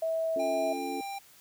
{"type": "tone", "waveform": "sine", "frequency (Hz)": 650, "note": "E5", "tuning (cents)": -24, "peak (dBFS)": -27, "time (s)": [0.02, 0.73], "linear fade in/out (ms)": 5}
{"type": "chord", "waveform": "sine", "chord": "Db augmented", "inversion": "none", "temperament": "equal", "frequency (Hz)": [277.2, 349.2, 440], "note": ["Db4", "F4", "A4"], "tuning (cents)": [0, 0, 0], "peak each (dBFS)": [-36, -39, -39], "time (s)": [0.36, 1.01], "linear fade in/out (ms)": 2}
{"type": "tone with pitch glide", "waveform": "square", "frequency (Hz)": [800, 792.2], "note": ["G5", "G5"], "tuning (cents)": [35, 18], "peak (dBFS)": -36, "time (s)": [0.39, 1.19], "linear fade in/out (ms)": 10, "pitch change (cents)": -17, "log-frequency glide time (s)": [0.66, 0.97]}
{"effects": ["white hiss -57 dBFS RMS until 1.4 s"]}